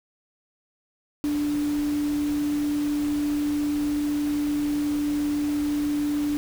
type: tone in noise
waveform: sine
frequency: 293.7 Hz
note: D4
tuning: in tune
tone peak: -22 dBFS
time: 1.24-6.37 s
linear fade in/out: 0 ms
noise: pink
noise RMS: -39 dBFS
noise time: 1.24-6.37 s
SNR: +14 dB
effects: none